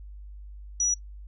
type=tone; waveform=sine; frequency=5850 Hz; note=F#8; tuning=21 cents flat; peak=-22 dBFS; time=0.8-0.94 s; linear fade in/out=2 ms; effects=noise-tail reverb RT60 0.1 s tail -19 dB re dry + added 50 Hz sine -40 dBFS peak until 1.27 s